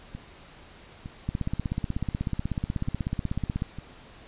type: two click trains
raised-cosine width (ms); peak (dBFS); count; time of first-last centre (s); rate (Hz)
5; -24 / -15; 5 / 39; 0.15-3.786 / 1.29-3.621; 1.1 / 16.3
effects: pink hiss -50 dBFS RMS until 4.27 s + resampled to 8000 Hz